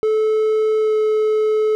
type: tone with pitch glide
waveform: triangle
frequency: 434.4 to 431.2 Hz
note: A4 to A4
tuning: -22 to -35 cents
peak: -12 dBFS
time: 0.03-1.75 s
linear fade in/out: 0 ms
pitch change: -13 cents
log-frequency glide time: 0.79-0.95 s
effects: none